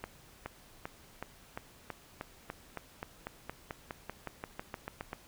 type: accelerating click train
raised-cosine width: 0.5 ms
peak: -23 dBFS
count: 22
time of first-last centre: 0.04-5.131 s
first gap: 420 ms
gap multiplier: 0.94
effects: pink hiss -58 dBFS RMS until 5.27 s